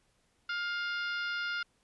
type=harmonic tone with a mistuned harmonic; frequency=705 Hz; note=F5; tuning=16 cents sharp; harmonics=2 / 3 / 4 / 5 / 6 / 7 / 8; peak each=-33 / -44 / -43 / -46 / -49 / -47 / -57 dBFS; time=0.49-1.63 s; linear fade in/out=5 ms; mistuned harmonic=8; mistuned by=-32 cents; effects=pink hiss -72 dBFS RMS until 1.83 s + resampled to 24000 Hz